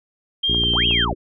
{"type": "tone with vibrato", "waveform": "sine", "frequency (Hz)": 3181, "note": "G7", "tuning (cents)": 25, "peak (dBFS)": -17, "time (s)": [0.43, 1.05], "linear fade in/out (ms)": 10, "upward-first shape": "sine", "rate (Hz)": 2.7, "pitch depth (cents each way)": 21}
{"type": "harmonic tone", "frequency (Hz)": 58.6, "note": "A#1", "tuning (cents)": 10, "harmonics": [1, 2, 3, 4, 5, 6, 7], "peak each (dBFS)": [-26, -29, -31, -32, -33, -34, -34], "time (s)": [0.48, 1.14], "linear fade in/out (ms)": 10}
{"type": "clicks", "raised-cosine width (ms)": 1, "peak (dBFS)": -19, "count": 4, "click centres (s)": [0.546, 0.637, 0.737, 0.91]}
{"type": "linear two-way sweep", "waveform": "sine", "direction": "up then down", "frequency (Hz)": [271.7, 3136, 271.7], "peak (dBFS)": -21, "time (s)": [0.73, 1.15], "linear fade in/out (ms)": 50, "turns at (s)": 0.87}
{"effects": []}